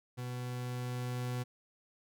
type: tone with level ramp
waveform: 40% pulse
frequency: 124.2 Hz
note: B2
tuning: 10 cents sharp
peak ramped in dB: -37 to -33 dBFS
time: 0.17-1.44 s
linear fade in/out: 20 ms
effects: none